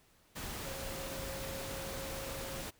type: tone in noise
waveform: sine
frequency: 540 Hz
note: C#5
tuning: 45 cents flat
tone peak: -45 dBFS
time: 0.65-2.63 s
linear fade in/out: 20 ms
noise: pink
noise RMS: -42 dBFS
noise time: 0.35-2.71 s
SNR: -6 dB
effects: pink hiss -67 dBFS RMS until 2.79 s